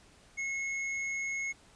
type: tone with tanh clipping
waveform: triangle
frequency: 2175 Hz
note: C#7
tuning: 33 cents flat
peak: -34 dBFS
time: 0.37-1.53 s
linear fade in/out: 20 ms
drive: 13 dB
effects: pink hiss -60 dBFS RMS until 1.75 s + resampled to 22050 Hz